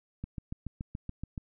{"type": "click train", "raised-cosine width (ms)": 5, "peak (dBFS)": -24, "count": 9, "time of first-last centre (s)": [0.24, 1.378], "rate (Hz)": 7.03, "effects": []}